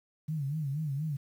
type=tone with vibrato; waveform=sine; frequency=146.83 Hz; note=D3; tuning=in tune; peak=-30 dBFS; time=0.28-1.17 s; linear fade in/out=10 ms; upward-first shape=sine; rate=4.2 Hz; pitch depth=140 cents each way; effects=10-bit